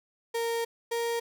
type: tone pair in turn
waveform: 35% pulse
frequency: 463.1 / 466.6 Hz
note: A#4 / A#4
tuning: -11 / +2 cents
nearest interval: unison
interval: 13 cents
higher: second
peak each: -26 dBFS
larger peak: neither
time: 0.34-0.65 / 0.91-1.2 s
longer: first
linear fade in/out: 10 ms
effects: none